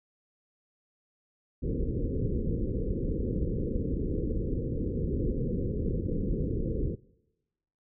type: low-pass noise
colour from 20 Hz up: pink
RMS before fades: -30 dBFS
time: 1.62-6.96 s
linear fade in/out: 20 ms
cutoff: 510 Hz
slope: 96 dB/octave
effects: noise-tail reverb RT60 1.0 s tail -23 dB re dry